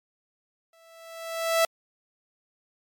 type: tone with exponential growth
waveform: sawtooth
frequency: 659.3 Hz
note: E5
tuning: in tune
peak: -14 dBFS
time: 0.73-1.65 s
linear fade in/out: 2 ms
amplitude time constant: 200 ms
effects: MP3 96 kbps